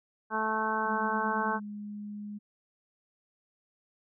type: harmonic tone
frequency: 218.7 Hz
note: A3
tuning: 10 cents flat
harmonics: 1 / 2 / 3 / 4 / 5 / 6 / 7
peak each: -37 / -37 / -40 / -32 / -33 / -39 / -34 dBFS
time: 0.3-1.6 s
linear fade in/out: 50 ms
type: tone with pitch glide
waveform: sine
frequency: 210 to 207.3 Hz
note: G#3 to G#3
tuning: +19 to -3 cents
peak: -37 dBFS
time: 0.85-2.39 s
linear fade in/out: 20 ms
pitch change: -22 cents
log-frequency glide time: 1.28-1.56 s
effects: none